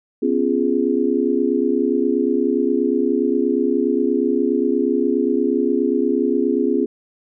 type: chord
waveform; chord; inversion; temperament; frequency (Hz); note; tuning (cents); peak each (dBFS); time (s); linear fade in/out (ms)
sine; C# dominant seventh; third; just; 249.5 / 277.2 / 346.5 / 415.8; B3 / C#4 / E#4 / G#4; +18 / 0 / -14 / +2; -21; 0.22-6.86; 10
effects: none